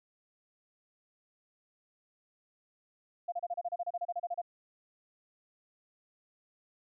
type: tone bursts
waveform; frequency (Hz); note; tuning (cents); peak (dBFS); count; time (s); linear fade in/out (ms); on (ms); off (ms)
sine; 698.5; F5; 0; -31; 16; 3.28-4.417; 10; 42; 31
effects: none